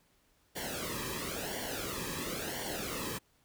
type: noise with flanger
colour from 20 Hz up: pink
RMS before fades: -38 dBFS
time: 0.55-3.19 s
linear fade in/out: 20 ms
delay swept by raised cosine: 0.78 to 1.42 ms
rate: 0.97 Hz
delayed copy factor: -0.75
effects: pink hiss -70 dBFS RMS until 3.44 s